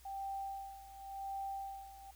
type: tone with tremolo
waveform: sine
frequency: 784 Hz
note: G5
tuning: in tune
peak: -38 dBFS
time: 0.05-2.11 s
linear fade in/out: 5 ms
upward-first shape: sine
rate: 0.91 Hz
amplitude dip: 80%
effects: added 60 Hz sine -60 dBFS peak until 2.15 s + white hiss -64 dBFS RMS until 2.15 s